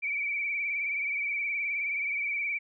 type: tone with vibrato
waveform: sine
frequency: 2300 Hz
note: D7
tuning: 37 cents flat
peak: -28 dBFS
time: 0.02-2.59 s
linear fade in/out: 20 ms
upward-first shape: triangle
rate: 19 Hz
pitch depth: 69 cents each way
effects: none